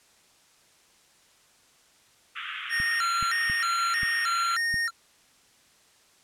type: band-pass noise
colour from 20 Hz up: pink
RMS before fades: -36 dBFS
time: 2.35-4.57 s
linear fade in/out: 20 ms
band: 1200 to 3400 Hz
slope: 96 dB/octave
type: tone with vibrato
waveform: square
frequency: 1590 Hz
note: G6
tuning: 24 cents sharp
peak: -25 dBFS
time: 2.69-4.91 s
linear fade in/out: 50 ms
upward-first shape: square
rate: 1.6 Hz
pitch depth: 260 cents each way
type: clicks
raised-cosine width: 5 ms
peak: -25 dBFS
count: 5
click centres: 2.801 / 3.227 / 3.499 / 4.032 / 4.742 s
effects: white hiss -60 dBFS RMS until 6.23 s + low-pass 9000 Hz 12 dB/octave